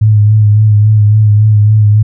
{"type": "tone with vibrato", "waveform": "sine", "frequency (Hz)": 106.2, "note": "G#2", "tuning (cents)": 39, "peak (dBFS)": -3, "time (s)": [0.01, 2.03], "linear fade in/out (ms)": 10, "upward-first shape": "sine", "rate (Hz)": 3.6, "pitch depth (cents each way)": 35, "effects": []}